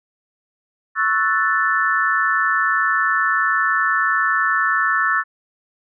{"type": "chord", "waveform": "sine", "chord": "F# minor seventh", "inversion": "second", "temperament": "equal", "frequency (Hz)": [1108.7, 1318.5, 1480, 1760], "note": ["C#6", "E6", "F#6", "A6"], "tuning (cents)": [0, 0, 0, 0], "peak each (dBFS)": [-23, -20, -23, -19], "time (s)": [0.95, 5.24], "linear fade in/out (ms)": 50, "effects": []}